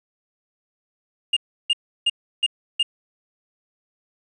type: tone bursts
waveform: triangle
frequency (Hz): 2828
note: F7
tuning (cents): +21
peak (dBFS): -14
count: 5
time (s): 1.33-2.83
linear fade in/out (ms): 5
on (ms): 36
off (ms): 330
effects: resampled to 22050 Hz + 9-bit